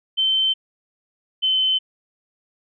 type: tone pair in turn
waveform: sine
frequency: 3091 / 3061 Hz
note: G7 / G7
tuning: -25 / -42 cents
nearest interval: unison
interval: 17 cents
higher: first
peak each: -16 dBFS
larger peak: neither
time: 0.17-0.54 / 1.42-1.79 s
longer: neither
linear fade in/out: 20 ms
effects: none